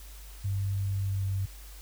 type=tone with pitch glide; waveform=sine; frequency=98.2 to 96.85 Hz; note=G2 to G2; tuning=+4 to -20 cents; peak=-27 dBFS; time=0.44-1.46 s; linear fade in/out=10 ms; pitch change=-24 cents; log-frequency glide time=0.86-1.32 s; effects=added 50 Hz sine -44 dBFS peak until 1.81 s + white hiss -52 dBFS RMS until 1.81 s